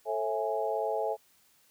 sine chord, A major seventh, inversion none, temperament equal with one note detuned, 440 / 542.6 / 659.3 / 830.6 Hz, A4 / C#5 / E5 / G#5, 0 / -37 / 0 / 0 cents, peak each -33 / -35 / -33 / -34 dBFS, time 0.05-1.17 s, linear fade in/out 50 ms, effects white hiss -65 dBFS RMS until 1.7 s

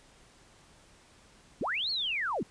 sine linear two-way sweep, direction up then down, 141.4 to 4435 to 141.4 Hz, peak -29 dBFS, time 1.61-2.43 s, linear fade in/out 2 ms, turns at 1.9 s, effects pink hiss -59 dBFS RMS until 2.5 s + resampled to 22050 Hz

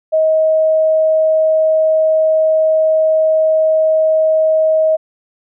sine tone, 632 Hz, D#5, 27 cents sharp, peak -9 dBFS, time 0.12-4.97 s, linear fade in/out 20 ms, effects none

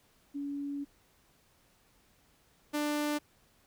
sine / sawtooth tone pair in turn, 283.7 / 296.3 Hz, C#4 / D4, +40 / +15 cents, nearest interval minor second, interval 75 cents, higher second, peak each -34 / -26 dBFS, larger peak second, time 0.34-0.85 / 2.73-3.19 s, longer first, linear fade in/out 20 ms, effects pink hiss -67 dBFS RMS until 3.66 s

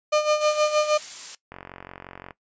35% pulse tone with tremolo, 605 Hz, D#5, 49 cents flat, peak -15 dBFS, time 0.12-0.98 s, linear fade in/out 10 ms, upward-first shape sine, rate 6.4 Hz, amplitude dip 70%
blue noise, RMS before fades -33 dBFS, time 0.41-1.35 s, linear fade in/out 2 ms
click train, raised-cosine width 0.5 ms, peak -23 dBFS, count 37, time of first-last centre 1.52-2.308 s, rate 45.7 Hz
effects noise-tail reverb RT60 0.1 s tail -18 dB re dry + resampled to 16000 Hz

